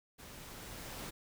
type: noise with level ramp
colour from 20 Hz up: pink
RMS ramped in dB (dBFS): -52 to -44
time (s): 0.18-1.11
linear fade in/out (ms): 20
effects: none